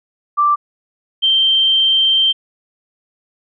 sine tone pair in turn, 1174.7 / 3138 Hz, D6 / G7, 0 / +1 cents, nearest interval octave + perfect fourth, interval 1701 cents, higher second, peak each -10 dBFS, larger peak neither, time 0.37-0.56 / 1.22-2.33 s, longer second, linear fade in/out 20 ms, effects none

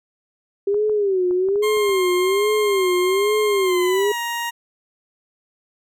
sine tone with vibrato, 392 Hz, G4, in tune, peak -16 dBFS, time 0.67-4.12 s, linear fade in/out 5 ms, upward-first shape sine, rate 1.2 Hz, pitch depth 150 cents each way
clicks, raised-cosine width 1 ms, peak -25 dBFS, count 7, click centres 0.744 / 0.896 / 1.31 / 1.487 / 1.558 / 1.771 / 1.893 s
20% pulse tone with pitch glide, 1063 to 941.6 Hz, C6 to A#5, +27 to +17 cents, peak -18 dBFS, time 1.62-4.51 s, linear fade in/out 20 ms, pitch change -210 cents, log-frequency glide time 3.64-4.19 s
effects none

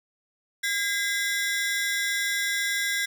sawtooth ring-modulated tone, 1828 Hz, A#6, 34 cents flat, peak -18 dBFS, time 0.63-3.06 s, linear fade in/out 10 ms, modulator 209 Hz, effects none

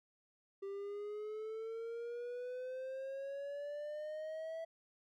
triangle exponential sweep, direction up, 392 to 658 Hz, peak -39 dBFS, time 0.62-4.65 s, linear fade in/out 10 ms, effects none

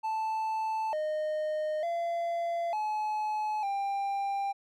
triangle tone with pitch steps, 879 / 615 / 682 / 854 / 794 Hz, A5 / D#5 / F5 / G#5 / G5, -2 / -20 / -41 / +48 / +22 cents, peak -27 dBFS, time 0.03-4.53 s, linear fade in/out 20 ms, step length 900 ms, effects none

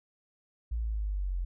sine linear sweep, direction down, 58.27 to 42.98 Hz, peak -29 dBFS, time 0.71-1.45 s, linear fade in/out 10 ms, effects none

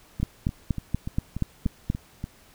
two click trains, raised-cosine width 5 ms, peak -11 / -18 dBFS, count 8 / 8, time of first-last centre 0.23-1.901 / 0.2-2.241 s, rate 4.19 / 3.43 Hz, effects pink hiss -55 dBFS RMS until 2.54 s

